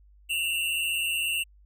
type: tone pair together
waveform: square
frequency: 2709 / 2869 Hz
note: E7 / F7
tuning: +47 / +46 cents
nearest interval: minor second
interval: 99 cents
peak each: -28 / -31 dBFS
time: 0.29-1.44 s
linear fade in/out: 20 ms
effects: added 50 Hz sine -53 dBFS peak until 1.65 s